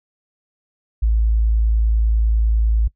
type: tone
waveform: sine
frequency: 55 Hz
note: A1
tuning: in tune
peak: -13 dBFS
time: 1.02-2.88 s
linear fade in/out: 10 ms
effects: noise-tail reverb RT60 0.1 s tail -21 dB re dry